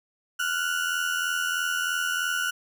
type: tone pair together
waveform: 35% pulse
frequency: 1396.9 / 1480 Hz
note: F6 / F#6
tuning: 0 / 0 cents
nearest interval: minor second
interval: 100 cents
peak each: -28 / -25 dBFS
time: 0.39-2.51 s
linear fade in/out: 10 ms
effects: none